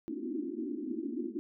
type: band-pass noise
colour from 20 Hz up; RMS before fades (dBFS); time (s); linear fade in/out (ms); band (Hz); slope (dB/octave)
white; -37; 0.08-1.39; 0; 230 to 360; 96
effects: none